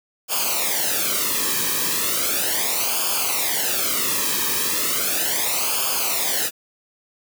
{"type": "noise with flanger", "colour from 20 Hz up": "white", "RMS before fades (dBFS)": -22, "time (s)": [0.28, 6.51], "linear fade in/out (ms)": 50, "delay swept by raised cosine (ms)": [0.51, 1.44], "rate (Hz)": 0.36, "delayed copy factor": -0.8, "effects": []}